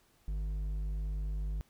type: tone with hard clipping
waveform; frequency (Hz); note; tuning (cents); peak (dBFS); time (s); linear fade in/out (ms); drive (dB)
triangle; 50.9; G#1; -34; -34; 0.28-1.61; 0; 9
effects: pink hiss -68 dBFS RMS until 1.69 s